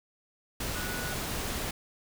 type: tone in noise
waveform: sine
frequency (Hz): 1467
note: F#6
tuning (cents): -15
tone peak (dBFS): -39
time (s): 0.75-1.14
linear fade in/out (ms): 5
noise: pink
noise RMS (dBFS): -34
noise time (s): 0.6-1.71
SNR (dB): -8
effects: none